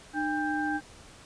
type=tone cluster; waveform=sine; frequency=302.6 / 804 / 1574 Hz; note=D#4 / G5 / G6; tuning=-48 / +44 / +7 cents; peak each=-30 / -32 / -32 dBFS; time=0.13-0.81 s; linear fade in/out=50 ms; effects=pink hiss -51 dBFS RMS until 1.25 s + resampled to 22050 Hz